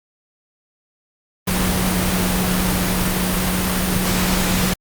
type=tone in noise; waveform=sine; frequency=183.3 Hz; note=F#3; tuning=16 cents flat; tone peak=-20 dBFS; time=1.47-4.74 s; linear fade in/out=10 ms; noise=pink; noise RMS=-20 dBFS; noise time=1.47-4.74 s; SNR=-3 dB; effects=Opus 32 kbps